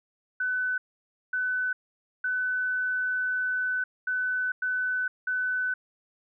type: tone bursts at uneven times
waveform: sine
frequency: 1504 Hz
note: F#6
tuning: 28 cents sharp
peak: -25 dBFS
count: 6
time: 0.4-0.78 / 1.33-1.73 / 2.24-3.84 / 4.07-4.52 / 4.62-5.08 / 5.27-5.74 s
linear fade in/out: 5 ms
effects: none